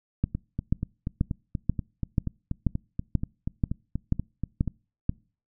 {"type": "two click trains", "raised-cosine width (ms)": 5, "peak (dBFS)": [-10, -16], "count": [11, 19], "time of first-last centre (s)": [[0.24, 5.094], [0.35, 4.677]], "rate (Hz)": [2.06, 4.16], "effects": ["noise-tail reverb RT60 0.4 s tail -26 dB re dry"]}